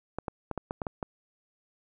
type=clicks; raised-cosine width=1 ms; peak=-18 dBFS; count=8; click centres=0.186 / 0.282 / 0.513 / 0.577 / 0.709 / 0.818 / 0.868 / 1.028 s; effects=none